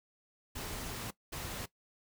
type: noise bursts at uneven times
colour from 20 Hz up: pink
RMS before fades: -41 dBFS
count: 2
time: 0.55-1.11 / 1.32-1.66 s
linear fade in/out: 10 ms
effects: noise-tail reverb RT60 0.1 s tail -18 dB re dry